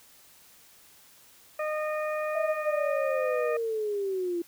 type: harmonic tone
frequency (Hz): 613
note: D#5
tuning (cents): -26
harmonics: 1 / 2 / 3 / 4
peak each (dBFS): -29 / -35 / -39 / -41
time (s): 1.59-3.57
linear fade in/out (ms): 5
type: linear sweep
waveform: sine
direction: down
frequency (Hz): 650 to 337.5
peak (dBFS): -27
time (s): 2.35-4.42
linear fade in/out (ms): 5
effects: white hiss -56 dBFS RMS until 4.47 s